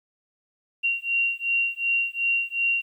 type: beating tone pair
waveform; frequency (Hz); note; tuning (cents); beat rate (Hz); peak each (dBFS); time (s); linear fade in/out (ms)
sine; 2756 / 2758.7; F7 / F7; -24 / -22; 2.7; -25; 0.83-2.82; 20
effects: 10-bit